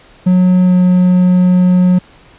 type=tone with pitch glide; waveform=triangle; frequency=182.4 to 181.24 Hz; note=F#3 to F#3; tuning=-24 to -36 cents; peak=-4 dBFS; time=0.26-1.99 s; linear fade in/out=10 ms; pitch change=-12 cents; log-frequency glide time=0.65-0.72 s; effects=pink hiss -43 dBFS RMS until 2.38 s + resampled to 8000 Hz